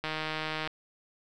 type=click train; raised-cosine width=0.3 ms; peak=-17 dBFS; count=100; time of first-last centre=0.04-0.675 s; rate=156 Hz; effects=none